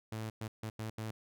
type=tone bursts at uneven times; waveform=sawtooth; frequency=110 Hz; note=A2; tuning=in tune; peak=-34 dBFS; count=5; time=0.12-0.3 / 0.41-0.48 / 0.63-0.7 / 0.79-0.9 / 0.98-1.11 s; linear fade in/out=5 ms; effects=none